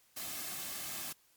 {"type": "noise with comb filter", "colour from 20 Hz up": "white", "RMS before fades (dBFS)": -41, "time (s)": [0.16, 1.13], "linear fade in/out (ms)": 10, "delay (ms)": 2.1, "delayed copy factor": -0.5, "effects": ["white hiss -68 dBFS RMS until 1.36 s", "MP3 96 kbps"]}